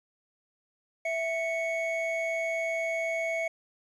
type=tone pair together; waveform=triangle; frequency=659.3 / 2218 Hz; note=E5 / C#7; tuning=0 / 0 cents; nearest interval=octave + major sixth; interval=2100 cents; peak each=-28 / -30 dBFS; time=1.05-3.48 s; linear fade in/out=5 ms; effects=resampled to 24000 Hz + 10-bit